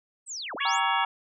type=linear two-way sweep; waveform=sine; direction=down then up; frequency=8410 to 220 to 8410 Hz; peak=-33 dBFS; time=0.26-0.8 s; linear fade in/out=50 ms; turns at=0.55 s
type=harmonic tone; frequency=560 Hz; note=C#5; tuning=18 cents sharp; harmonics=2 / 3 / 4 / 5 / 6; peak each=-30 / -32 / -33 / -34 / -35 dBFS; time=0.6-1.05 s; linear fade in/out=10 ms
type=chord; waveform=sine; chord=E diminished; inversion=first; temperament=equal; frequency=784 / 932.3 / 1318.5 Hz; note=G5 / Bb5 / E6; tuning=0 / 0 / 0 cents; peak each=-30 / -27 / -31 dBFS; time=0.65-1.05 s; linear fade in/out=2 ms
effects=none